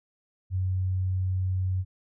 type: tone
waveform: sine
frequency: 93.1 Hz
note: F#2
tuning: 11 cents sharp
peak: -24 dBFS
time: 0.5-1.85 s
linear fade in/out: 50 ms
effects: none